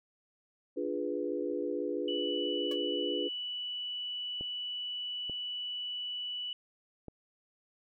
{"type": "chord", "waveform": "sine", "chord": "D diminished seventh", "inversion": "none", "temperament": "equal", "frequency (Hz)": [293.7, 349.2, 415.3, 493.9], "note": ["D4", "F4", "Ab4", "Cb5"], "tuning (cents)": [0, 0, 0, 0], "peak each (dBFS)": -37, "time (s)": [0.76, 3.29], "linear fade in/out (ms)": 20}
{"type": "tone", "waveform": "sine", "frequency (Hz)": 2960, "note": "F#7", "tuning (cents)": 0, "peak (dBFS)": -35, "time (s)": [2.08, 6.53], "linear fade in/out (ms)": 2}
{"type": "tone with exponential decay", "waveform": "sawtooth", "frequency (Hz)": 562, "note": "C#5", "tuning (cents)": 24, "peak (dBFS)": -36, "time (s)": [2.71, 2.78], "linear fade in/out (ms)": 5, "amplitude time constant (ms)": 15}
{"type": "clicks", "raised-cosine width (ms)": 2, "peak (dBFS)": -30, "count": 3, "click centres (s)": [4.41, 5.297, 7.083]}
{"effects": []}